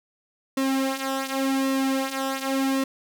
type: tone with flanger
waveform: sawtooth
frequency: 268.3 Hz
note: C4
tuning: 44 cents sharp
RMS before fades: -25 dBFS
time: 0.57-2.84 s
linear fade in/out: 5 ms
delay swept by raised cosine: 1.3 to 4.2 ms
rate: 0.89 Hz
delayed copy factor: -0.7
effects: none